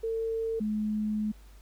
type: tone pair in turn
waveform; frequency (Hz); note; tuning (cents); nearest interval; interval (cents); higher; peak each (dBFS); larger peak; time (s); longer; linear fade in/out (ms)
sine; 450.6 / 213; A4 / G#3; +41 / +44; octave + minor second; 1297; first; -28 / -27; second; 0.03-0.6 / 0.6-1.32; second; 10
effects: added 50 Hz sine -49 dBFS peak until 1.61 s + pink hiss -61 dBFS RMS until 1.61 s